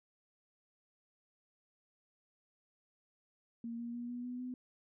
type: tone with pitch steps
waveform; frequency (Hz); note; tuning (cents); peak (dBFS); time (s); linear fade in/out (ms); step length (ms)
sine; 232.5 / 236.2 / 239.9 / 243.6 / 247.5 / 251.4; A#3 / A#3 / A#3 / B3 / B3 / B3; -4 / +23 / +50 / -24 / +4 / +31; -39; 3.64-4.54; 2; 150
effects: none